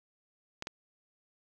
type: clicks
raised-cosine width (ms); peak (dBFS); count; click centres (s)
0.2; -20; 2; 0.624 / 0.671
effects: none